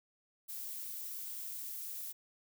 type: noise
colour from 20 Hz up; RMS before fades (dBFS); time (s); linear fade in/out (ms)
violet; -43; 0.48-2.13; 20
effects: none